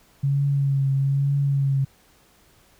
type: tone with vibrato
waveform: sine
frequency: 138.5 Hz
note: C#3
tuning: 1 cent flat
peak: -18 dBFS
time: 0.23-1.85 s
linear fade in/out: 10 ms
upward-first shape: triangle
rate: 1.1 Hz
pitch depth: 35 cents each way
effects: pink hiss -57 dBFS RMS until 2.79 s